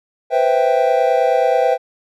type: chord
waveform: triangle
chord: C major seventh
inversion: third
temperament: equal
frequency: 493.9 / 523.3 / 659.3 / 784 Hz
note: B4 / C5 / E5 / G5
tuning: 0 / 0 / 0 / 0 cents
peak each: -16 dBFS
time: 0.3-1.78 s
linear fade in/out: 50 ms
effects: none